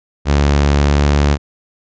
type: tone with pitch glide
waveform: sawtooth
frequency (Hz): 71.7 to 72.28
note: D2 to D2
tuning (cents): -41 to -27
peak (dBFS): -6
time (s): 0.25-1.38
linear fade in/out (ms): 50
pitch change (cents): +14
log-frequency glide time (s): 0.8-1.01
effects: resampled to 16000 Hz